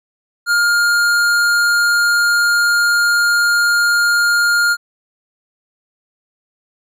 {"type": "tone with hard clipping", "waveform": "triangle", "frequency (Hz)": 1412, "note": "F6", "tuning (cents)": 19, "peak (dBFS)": -13, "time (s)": [0.46, 4.77], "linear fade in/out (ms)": 50, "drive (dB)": 18, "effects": []}